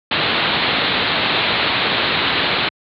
white low-pass noise, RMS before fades -18 dBFS, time 0.11-2.69 s, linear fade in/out 5 ms, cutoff 4200 Hz, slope 96 dB/octave, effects high-pass 100 Hz 12 dB/octave

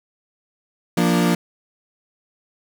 35% pulse chord, Bb major, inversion second, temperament equal, 174.61 / 233.1 / 293.7 Hz, F3 / Bb3 / D4, 0 / 0 / 0 cents, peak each -16 / -19 / -21 dBFS, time 0.97-1.35 s, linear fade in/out 5 ms, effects none

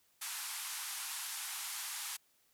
white band-pass noise, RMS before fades -42 dBFS, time 0.21-2.17 s, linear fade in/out 10 ms, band 800 to 13000 Hz, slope 48 dB/octave, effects white hiss -72 dBFS RMS until 2.53 s

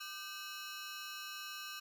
15% pulse ring-modulated tone, 1374 Hz, F6, 29 cents flat, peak -34 dBFS, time 0-1.8 s, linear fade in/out 10 ms, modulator 171 Hz, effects none

